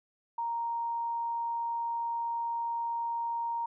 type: tone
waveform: sine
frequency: 932.3 Hz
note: A#5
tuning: in tune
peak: -30 dBFS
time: 0.38-3.66 s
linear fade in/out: 5 ms
effects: none